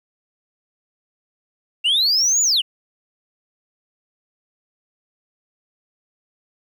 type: linear two-way sweep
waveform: sine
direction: up then down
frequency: 2700 to 7040 to 2700 Hz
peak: -12 dBFS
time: 1.84-2.62 s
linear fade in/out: 20 ms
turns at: 2.42 s
effects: tanh soft clip ceiling -13 dBFS + 9-bit